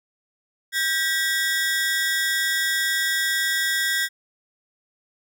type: ring-modulated tone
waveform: sawtooth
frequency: 1760 Hz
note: A6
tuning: in tune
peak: -14 dBFS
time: 0.72-4.09 s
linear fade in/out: 50 ms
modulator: 169 Hz
effects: none

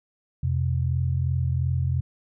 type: tone pair together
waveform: sine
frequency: 86.4 / 129.24 Hz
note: F2 / C3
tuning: -18 / -21 cents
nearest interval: perfect fifth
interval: 697 cents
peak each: -24 dBFS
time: 0.43-2.01 s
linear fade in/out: 5 ms
effects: none

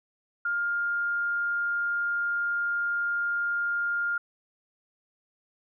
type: tone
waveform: sine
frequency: 1407 Hz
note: F6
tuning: 12 cents sharp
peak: -25 dBFS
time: 0.45-4.18 s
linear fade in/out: 5 ms
effects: none

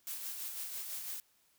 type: noise with tremolo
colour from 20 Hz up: blue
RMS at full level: -40 dBFS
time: 0.07-1.2 s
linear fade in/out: 0 ms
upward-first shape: sine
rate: 6 Hz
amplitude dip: 40%
effects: white hiss -71 dBFS RMS until 1.58 s

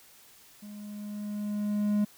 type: tone with level ramp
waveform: triangle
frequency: 207.7 Hz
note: G#3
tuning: in tune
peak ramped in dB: -40 to -20 dBFS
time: 0.62-2.05 s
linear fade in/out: 10 ms
effects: white hiss -56 dBFS RMS until 2.17 s

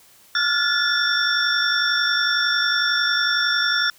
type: tone cluster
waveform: sine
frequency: 1390 / 1441 / 1726 / 3538 / 5480 Hz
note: F6 / F#6 / A6 / A7 / F8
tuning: -9 / -46 / -34 / +9 / -34 cents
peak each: -24 dBFS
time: 0.35-3.9 s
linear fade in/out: 2 ms
effects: white hiss -52 dBFS RMS until 3.98 s

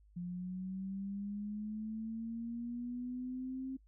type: linear sweep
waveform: sine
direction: up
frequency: 174.61 to 265.6 Hz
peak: -38 dBFS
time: 0.16-3.77 s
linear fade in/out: 10 ms
effects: noise-tail reverb RT60 0.1 s tail -22 dB re dry + added 51 Hz sine -61 dBFS peak until 3.87 s

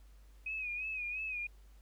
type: tone with vibrato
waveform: sine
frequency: 2510 Hz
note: D#7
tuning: 15 cents sharp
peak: -36 dBFS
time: 0.46-1.47 s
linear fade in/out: 5 ms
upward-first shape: sine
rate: 2.9 Hz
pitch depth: 71 cents each way
effects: added 50 Hz sine -55 dBFS peak until 1.81 s + pink hiss -70 dBFS RMS until 1.81 s

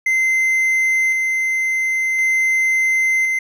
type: tone with tremolo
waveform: triangle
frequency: 2071 Hz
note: C7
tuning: 18 cents flat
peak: -12 dBFS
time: 0.06-3.39 s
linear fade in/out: 5 ms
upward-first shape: square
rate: 0.47 Hz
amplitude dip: 25%
effects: none

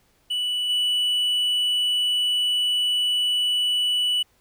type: tone with level steps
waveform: triangle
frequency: 2960 Hz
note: F#7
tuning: in tune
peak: -21 / -18 dBFS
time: 0.3-4.23 s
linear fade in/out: 10 ms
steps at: 0.69 s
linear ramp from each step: 10 ms
effects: pink hiss -63 dBFS RMS until 4.4 s

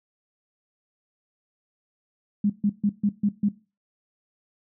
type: tone bursts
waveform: sine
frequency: 205.6 Hz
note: G#3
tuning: 17 cents flat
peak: -18 dBFS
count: 6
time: 2.44-3.488 s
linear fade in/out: 5 ms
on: 58 ms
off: 140 ms
effects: noise-tail reverb RT60 0.3 s tail -17 dB re dry

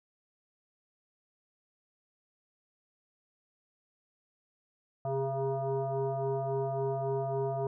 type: tone with frequency modulation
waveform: sine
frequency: 137.3 Hz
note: C#3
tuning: 16 cents flat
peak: -29 dBFS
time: 5.05-7.67 s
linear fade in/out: 2 ms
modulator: 271 Hz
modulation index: 2.5
effects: none

